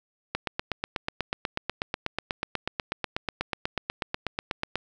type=click train; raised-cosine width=0.3 ms; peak=-11 dBFS; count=37; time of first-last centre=0.35-4.756 s; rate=8.17 Hz; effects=none